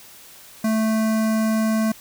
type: tone with notch filter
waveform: square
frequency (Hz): 220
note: A3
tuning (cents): 0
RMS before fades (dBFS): -20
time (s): 0.64-1.92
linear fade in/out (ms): 5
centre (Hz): 3300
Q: 1.1
effects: white hiss -45 dBFS RMS until 2 s